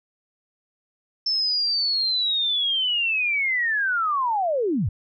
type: linear sweep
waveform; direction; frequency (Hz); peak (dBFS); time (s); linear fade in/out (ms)
sine; down; 5320 to 73.42; -20; 1.26-4.89; 5
effects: none